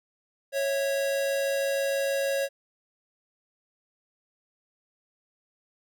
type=tone pair together; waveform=square; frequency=550.7 / 657 Hz; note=C#5 / E5; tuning=-11 / -6 cents; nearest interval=minor third; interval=305 cents; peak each=-26 / -36 dBFS; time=0.52-2.49 s; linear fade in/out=50 ms; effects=none